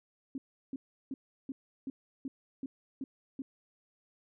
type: tone bursts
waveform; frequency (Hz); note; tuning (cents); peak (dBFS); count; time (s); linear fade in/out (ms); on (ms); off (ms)
sine; 268.1; C4; +42; -35; 9; 0.35-3.42; 2; 30; 350
effects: none